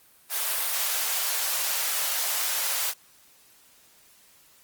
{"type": "high-pass noise", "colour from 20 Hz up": "white", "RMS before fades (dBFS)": -27, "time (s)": [0.29, 2.94], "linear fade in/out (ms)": 50, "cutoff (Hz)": 560, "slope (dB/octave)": 24, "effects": ["white hiss -57 dBFS RMS until 4.63 s", "Opus 32 kbps"]}